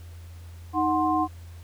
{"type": "tone cluster", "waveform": "sine", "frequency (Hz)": [310.7, 738, 1051], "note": ["D#4", "F#5", "C6"], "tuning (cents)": [-2, -5, 7], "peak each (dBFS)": -25, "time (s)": [0.73, 1.28], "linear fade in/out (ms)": 50, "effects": ["added 85 Hz sine -40 dBFS peak until 1.63 s", "pink hiss -55 dBFS RMS until 1.63 s"]}